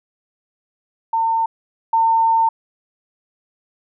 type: tone pair in turn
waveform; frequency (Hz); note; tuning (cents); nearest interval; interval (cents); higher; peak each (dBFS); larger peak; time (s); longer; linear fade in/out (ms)
sine; 905 / 905; A5 / A5; +48 / +48; unison; 0; neither; -15 / -12; second; 1.13-1.46 / 1.93-2.49; second; 5
effects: none